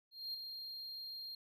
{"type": "tone with ADSR envelope", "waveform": "triangle", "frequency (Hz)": 4211, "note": "C8", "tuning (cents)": 10, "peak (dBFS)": -37, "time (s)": [0.11, 1.35], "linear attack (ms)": 230, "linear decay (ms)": 7, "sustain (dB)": -6, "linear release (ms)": 4, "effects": []}